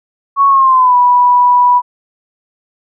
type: tone with pitch glide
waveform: sine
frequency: 1108.7 to 982.1 Hz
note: C#6 to B5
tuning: 0 to -10 cents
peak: -5 dBFS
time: 0.36-1.82 s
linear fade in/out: 50 ms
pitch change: -210 cents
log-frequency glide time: 0.48-0.96 s
effects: none